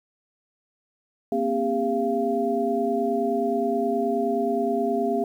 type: tone cluster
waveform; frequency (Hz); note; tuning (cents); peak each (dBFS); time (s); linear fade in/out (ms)
sine; 235.6 / 265.1 / 403.2 / 687; A#3 / C4 / G4 / F5; +19 / +23 / +49 / -29; -28 / -29 / -25 / -26; 1.32-5.24; 2
effects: 9-bit